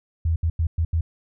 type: tone bursts at uneven times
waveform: sine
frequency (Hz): 81.9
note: E2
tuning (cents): -11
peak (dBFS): -18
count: 5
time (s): 0.25-0.36 / 0.43-0.5 / 0.59-0.67 / 0.78-0.85 / 0.93-1.01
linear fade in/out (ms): 5
effects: none